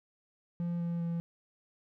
triangle tone with pitch steps, 172.2 / 170.62 / 169.05 Hz, F3 / F3 / E3, -24 / -40 / +44 cents, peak -29 dBFS, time 0.6-1.2 s, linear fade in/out 0 ms, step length 200 ms, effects none

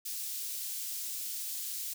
white high-pass noise, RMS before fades -38 dBFS, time 0.05-1.94 s, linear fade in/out 10 ms, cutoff 4400 Hz, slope 12 dB/octave, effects none

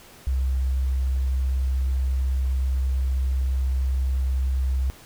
sine tone, 65.41 Hz, C2, in tune, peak -20 dBFS, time 0.27-4.9 s, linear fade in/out 0 ms, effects pink hiss -48 dBFS RMS until 5.05 s

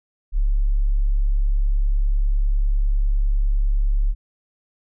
sine tone, 35.07 Hz, C#1, 21 cents sharp, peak -15 dBFS, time 0.32-4.15 s, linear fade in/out 50 ms, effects none

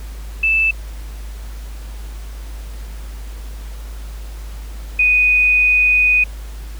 sine tone pair in turn, 2637 / 2486 Hz, E7 / D#7, 0 / -2 cents, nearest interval minor second, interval 102 cents, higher first, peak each -12 / -10 dBFS, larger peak second, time 0.43-0.71 / 4.99-6.24 s, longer second, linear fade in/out 5 ms, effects added 52 Hz sine -27 dBFS peak until 6.79 s + pink hiss -42 dBFS RMS until 6.79 s

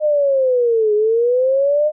sine linear two-way sweep, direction down then up, 615 to 415.3 to 615 Hz, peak -12 dBFS, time 0-1.92 s, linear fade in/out 50 ms, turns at 0.94 s, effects none

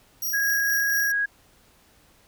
10% pulse tone with tremolo, 5710 Hz, F8, 37 cents sharp, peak -19 dBFS, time 0.22-1.12 s, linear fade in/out 5 ms, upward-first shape triangle, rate 4.3 Hz, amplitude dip 50%
sine tone, 1649 Hz, G#6, 13 cents flat, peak -21 dBFS, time 0.33-1.26 s, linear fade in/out 10 ms
effects pink hiss -58 dBFS RMS until 2.27 s

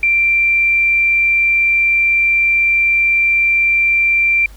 sine tone, 2358 Hz, D7, 6 cents sharp, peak -10 dBFS, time 0.03-4.46 s, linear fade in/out 2 ms, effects added 50 Hz sine -35 dBFS peak until 4.56 s + pink hiss -46 dBFS RMS until 4.56 s

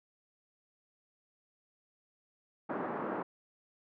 pink band-pass noise, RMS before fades -37 dBFS, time 2.69-3.23 s, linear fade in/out 10 ms, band 210 to 1400 Hz, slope 24 dB/octave, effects none

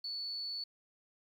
sine tone, 4448 Hz, C#8, 5 cents sharp, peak -37 dBFS, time 0.04-0.64 s, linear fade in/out 5 ms, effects 11-bit

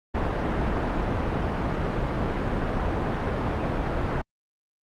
pink low-pass noise, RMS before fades -26 dBFS, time 0.14-4.22 s, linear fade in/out 10 ms, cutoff 1400 Hz, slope 12 dB/octave, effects Opus 32 kbps

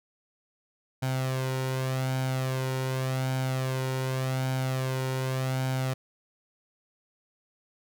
sawtooth tone with flanger, 130.81 Hz, C3, in tune, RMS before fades -29 dBFS, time 1.02-5.94 s, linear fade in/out 10 ms, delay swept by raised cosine 1.3 to 2.13 ms, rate 0.86 Hz, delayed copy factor +0.55, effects none

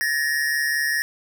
square tone pair together, 1719.9 / 1864.7 Hz, A6 / A#6, -40 / 0 cents, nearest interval minor second, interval 140 cents, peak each -25 / -23 dBFS, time 0.01-1.02 s, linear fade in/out 0 ms, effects none

